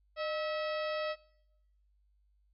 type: harmonic tone with a mistuned harmonic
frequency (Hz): 647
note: E5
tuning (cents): -32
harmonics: 1 / 2 / 3 / 4 / 5 / 6 / 7 / 8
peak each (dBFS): -34 / -40 / -44 / -46 / -48 / -50 / -51 / -52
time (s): 0.16-1.16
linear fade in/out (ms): 50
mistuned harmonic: 1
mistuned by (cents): -94
effects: noise-tail reverb RT60 0.9 s tail -22 dB re dry + added 50 Hz sine -67 dBFS peak until 2.53 s